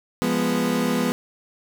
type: chord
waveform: 30% pulse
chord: F diminished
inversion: none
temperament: equal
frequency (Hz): 174.61 / 207.7 / 246.9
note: F3 / Ab3 / Cb4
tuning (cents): 0 / 0 / 0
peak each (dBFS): -24 / -23 / -20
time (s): 0.22-1.12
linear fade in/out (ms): 0
effects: none